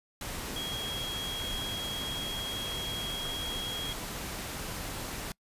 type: tone in noise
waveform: sine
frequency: 3285 Hz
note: G#7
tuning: 20 cents flat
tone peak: -35 dBFS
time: 0.56-3.93 s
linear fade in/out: 2 ms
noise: pink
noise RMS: -38 dBFS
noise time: 0.21-5.32 s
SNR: 0 dB
effects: noise-tail reverb RT60 0.1 s tail -25 dB re dry + resampled to 32000 Hz